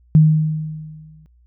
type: tone with exponential decay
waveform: sine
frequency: 155.56 Hz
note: D#3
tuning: in tune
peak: -5 dBFS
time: 0.15-1.26 s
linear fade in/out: 0 ms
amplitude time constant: 240 ms
effects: added 60 Hz sine -50 dBFS peak until 1.46 s